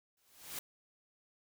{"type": "noise with exponential growth", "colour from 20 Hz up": "white", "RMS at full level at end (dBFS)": -39, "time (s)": [0.17, 0.59], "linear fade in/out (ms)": 2, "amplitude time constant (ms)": 90, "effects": []}